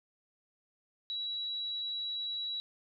sine tone, 3903 Hz, B7, 21 cents flat, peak -34 dBFS, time 1.1-2.6 s, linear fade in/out 0 ms, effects none

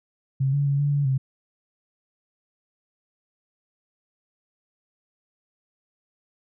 sine tone with pitch steps, 134.7 / 142.4 / 140.3 / 144 / 143 / 133 Hz, C#3 / C#3 / C#3 / D3 / D3 / C3, -49 / +47 / +21 / -34 / -46 / +29 cents, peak -19 dBFS, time 0.4-1.18 s, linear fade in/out 10 ms, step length 130 ms, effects none

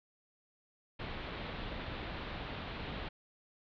pink low-pass noise, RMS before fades -42 dBFS, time 0.99-3.09 s, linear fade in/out 10 ms, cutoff 4000 Hz, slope 48 dB/octave, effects none

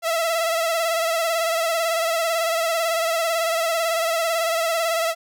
sawtooth tone with vibrato, 662 Hz, E5, 7 cents sharp, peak -16 dBFS, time 0.02-5.15 s, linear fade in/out 50 ms, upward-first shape sine, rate 18 Hz, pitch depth 48 cents each way, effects none

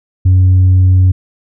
sine tone with tanh clipping, 92.5 Hz, F#2, in tune, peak -5 dBFS, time 0.25-1.12 s, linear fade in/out 10 ms, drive 1 dB, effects none

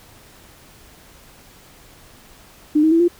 sine tone with pitch steps, 301.8 / 316.3 / 331.4 / 347.3 Hz, D4 / D#4 / E4 / F4, +47 / +29 / +9 / -10 cents, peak -11 dBFS, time 2.75-3.082 s, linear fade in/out 10 ms, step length 83 ms, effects pink hiss -47 dBFS RMS until 3.19 s

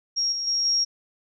sine tone with level steps, 5588 Hz, F8, in tune, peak -21 / -26 / -21 / -19 dBFS, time 0.16-0.85 s, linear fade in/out 20 ms, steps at 0.32 / 0.47 / 0.65 s, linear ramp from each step 5 ms, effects none

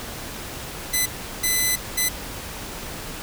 5% pulse tone bursts at uneven times, 2013 Hz, B6, 33 cents sharp, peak -9 dBFS, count 3, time 0.93-1.06 / 1.43-1.76 / 1.97-2.09 s, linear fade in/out 10 ms, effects pink hiss -34 dBFS RMS until 3.22 s

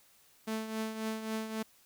sawtooth tone with tremolo, 220 Hz, A3, in tune, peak -28 dBFS, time 0.47-1.63 s, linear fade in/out 10 ms, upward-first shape triangle, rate 3.7 Hz, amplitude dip 65%, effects white hiss -64 dBFS RMS until 1.85 s

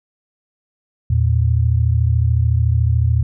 sine tone pair together, 81.6 / 115.4 Hz, E2 / A#2, -17 / -17 cents, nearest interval tritone, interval 600 cents, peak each -15 dBFS, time 1.1-3.23 s, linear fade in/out 5 ms, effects none

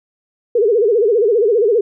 sine tone with vibrato, 440 Hz, A4, in tune, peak -10 dBFS, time 0.55-1.81 s, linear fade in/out 5 ms, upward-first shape sine, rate 15 Hz, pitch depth 180 cents each way, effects none

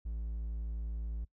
triangle tone, 55.8 Hz, A1, 25 cents sharp, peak -33 dBFS, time 0.05-1.25 s, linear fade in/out 10 ms, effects noise-tail reverb RT60 0.1 s tail -22 dB re dry

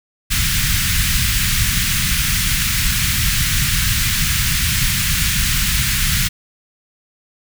pink band-stop noise, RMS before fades -17 dBFS, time 0.3-6.29 s, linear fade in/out 20 ms, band 170 to 1600 Hz, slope 24 dB/octave, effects none

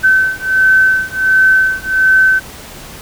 sine beating tone pair, 1531 / 1532.4 Hz, G6 / G6, -41 / -40 cents, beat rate 1.4 Hz, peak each -11 dBFS, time 0.03-2.4 s, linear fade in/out 20 ms, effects pink hiss -32 dBFS RMS until 3.01 s

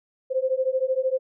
sine beating tone pair, 515 / 528 Hz, C5 / C5, -28 / +16 cents, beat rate 13 Hz, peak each -24 dBFS, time 0.3-1.19 s, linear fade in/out 20 ms, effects none

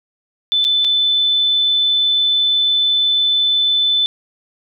sine tone with dropouts, 3514 Hz, A7, 3 cents flat, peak -12 dBFS, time 0.52-4.06 s, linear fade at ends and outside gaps 0 ms, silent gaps 0.643-0.649 / 0.845-0.848 s, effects none

